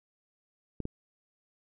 clicks, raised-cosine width 3 ms, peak -22 dBFS, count 2, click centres 0.803 / 0.854 s, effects none

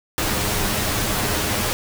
pink noise with comb filter, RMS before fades -22 dBFS, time 0.18-1.73 s, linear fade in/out 0 ms, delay 9.7 ms, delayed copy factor +0.55, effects none

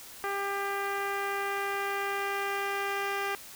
10% pulse tone with low-pass filter sweep, 398 Hz, G4, 26 cents sharp, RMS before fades -32 dBFS, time 0.24-3.35 s, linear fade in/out 0 ms, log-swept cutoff 1800 to 3500 Hz, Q 0.92, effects white hiss -47 dBFS RMS until 3.55 s

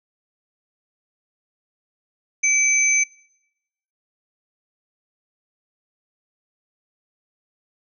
sine tone pair together, 2311 / 6170 Hz, D7 / G8, -28 / -28 cents, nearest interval octave + perfect fourth, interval 1700 cents, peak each -18 dBFS, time 2.43-3.04 s, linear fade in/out 10 ms, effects noise-tail reverb RT60 0.9 s tail -24 dB re dry

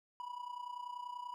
triangle tone with amplitude modulation, 979 Hz, B5, 15 cents flat, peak -37 dBFS, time 0.2-1.34 s, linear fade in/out 0 ms, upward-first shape sine, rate 30.3 Hz, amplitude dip 75%, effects none

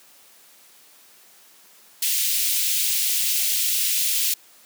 white high-pass noise, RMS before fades -22 dBFS, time 2.02-4.34 s, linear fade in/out 5 ms, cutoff 2500 Hz, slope 24 dB/octave, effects white hiss -52 dBFS RMS until 4.65 s + high-pass 200 Hz 12 dB/octave

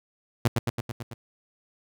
sawtooth tone with echo, 118.2 Hz, A#2, 24 cents sharp, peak -14 dBFS, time 0.45-0.48 s, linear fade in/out 5 ms, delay 110 ms, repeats 6, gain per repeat -3 dB, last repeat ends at 1.14 s, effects none

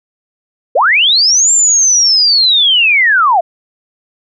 sine linear two-way sweep, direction up then down, 421.9 to 7420 to 634 Hz, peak -6 dBFS, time 0.75-3.41 s, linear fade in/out 10 ms, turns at 1.52 s, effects none

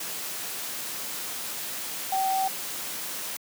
sine tone in noise, 768 Hz, G5, 36 cents flat, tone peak -23 dBFS, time 2.12-2.48 s, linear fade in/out 5 ms, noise white, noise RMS -34 dBFS, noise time 0-3.37 s, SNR +8 dB, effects high-pass 150 Hz 12 dB/octave

